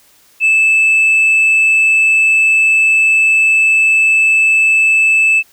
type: tone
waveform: sine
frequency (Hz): 2625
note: E7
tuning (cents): -8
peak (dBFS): -5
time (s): 0.4-5.43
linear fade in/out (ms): 50
effects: tanh soft clip ceiling -6 dBFS + white hiss -49 dBFS RMS until 5.52 s